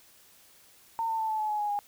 sine tone with pitch steps, 910 / 896.4 / 883.1 / 869.9 / 856.9 / 844.2 / 831.6 / 819.2 Hz, A#5 / A5 / A5 / A5 / A5 / G#5 / G#5 / G#5, -42 / +32 / +6 / -20 / -46 / +28 / +2 / -24 cents, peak -27 dBFS, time 0.99-1.79 s, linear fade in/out 0 ms, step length 100 ms, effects white hiss -58 dBFS RMS until 1.87 s

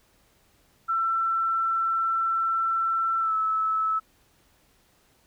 sine tone with pitch glide, 1341 to 1303.6 Hz, E6 to E6, +29 to -20 cents, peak -22 dBFS, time 0.88-4 s, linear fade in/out 20 ms, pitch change -49 cents, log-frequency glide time 3.2-3.34 s, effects pink hiss -63 dBFS RMS until 5.26 s

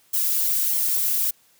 violet noise with flanger, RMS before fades -22 dBFS, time 0.13-1.31 s, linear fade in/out 10 ms, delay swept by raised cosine 0.91 to 3.41 ms, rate 1.6 Hz, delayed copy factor +0.65, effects white hiss -59 dBFS RMS until 1.59 s + high-pass 60 Hz 12 dB/octave

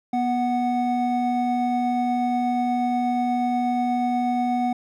triangle tone pair together, 243.9 / 740 Hz, B3 / F#5, -21 / 0 cents, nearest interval octave + perfect fifth, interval 1921 cents, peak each -21 dBFS, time 0.13-4.73 s, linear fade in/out 5 ms, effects none

